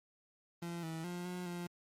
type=tone with pitch steps; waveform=30% pulse; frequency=170.9 / 161.9 / 176.4 / 179.7 / 174.8 Hz; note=F3 / E3 / F3 / F3 / F3; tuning=-37 / -31 / +18 / +50 / +2 cents; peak=-37 dBFS; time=0.62-1.67 s; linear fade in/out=5 ms; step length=210 ms; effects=MP3 64 kbps